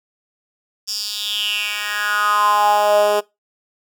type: tone with high-pass filter sweep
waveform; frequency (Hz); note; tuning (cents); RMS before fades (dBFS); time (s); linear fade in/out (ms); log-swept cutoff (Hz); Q
10% pulse; 207.7; G#3; 0; -18; 0.87-3.21; 20; 5400 to 480; 5.6
effects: noise-tail reverb RT60 0.2 s tail -21 dB re dry